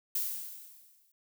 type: noise with exponential decay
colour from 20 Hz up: violet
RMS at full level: -30 dBFS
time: 0.15-1.12 s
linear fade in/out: 5 ms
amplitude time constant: 210 ms
effects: none